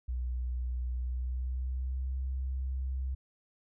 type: tone with pitch glide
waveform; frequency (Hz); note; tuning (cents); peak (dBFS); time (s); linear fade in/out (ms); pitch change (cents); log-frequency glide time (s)
sine; 61.74 to 65.34; B1 to C2; 0 to -2; -31; 0.08-3.15; 10; +98; 0.96-2.17
effects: none